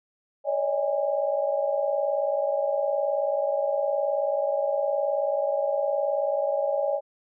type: tone cluster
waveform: sine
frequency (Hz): 546 / 566 / 625 / 818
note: C#5 / C#5 / D#5 / G#5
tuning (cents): -26 / +36 / +8 / -26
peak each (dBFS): -33 / -25 / -28 / -32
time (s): 0.44-7.01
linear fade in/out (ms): 50
effects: none